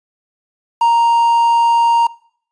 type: tone with quantisation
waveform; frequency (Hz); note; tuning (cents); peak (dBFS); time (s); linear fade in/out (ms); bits
triangle; 932.3; A#5; 0; -7; 0.81-2.07; 5; 6
effects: noise-tail reverb RT60 0.6 s tail -22 dB re dry + resampled to 22050 Hz